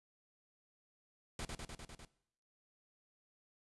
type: noise with echo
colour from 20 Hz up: pink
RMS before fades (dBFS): -42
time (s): 1.39-1.45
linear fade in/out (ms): 2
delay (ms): 100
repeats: 6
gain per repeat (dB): -2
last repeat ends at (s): 2.05
effects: noise-tail reverb RT60 0.7 s tail -19 dB re dry + resampled to 24000 Hz